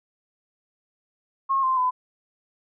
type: tone with pitch steps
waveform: sine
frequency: 1082 / 1044.5 / 1008.4 Hz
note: C#6 / C6 / B5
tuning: -42 / -3 / +36 cents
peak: -19 dBFS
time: 1.49-1.91 s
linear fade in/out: 20 ms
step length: 140 ms
effects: none